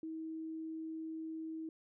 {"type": "tone", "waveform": "sine", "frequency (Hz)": 320.2, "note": "D#4", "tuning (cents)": 50, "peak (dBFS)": -40, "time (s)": [0.03, 1.69], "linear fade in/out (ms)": 2, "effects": []}